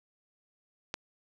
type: click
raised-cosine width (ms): 0.2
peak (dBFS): -16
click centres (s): 0.941
effects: none